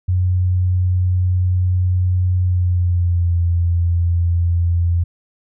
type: tone with pitch glide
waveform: sine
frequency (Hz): 91 to 85.89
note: F#2 to F2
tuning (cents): -28 to -28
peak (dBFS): -13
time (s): 0.08-5.04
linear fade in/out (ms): 10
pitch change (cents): -100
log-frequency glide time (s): 2.41-3.38
effects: none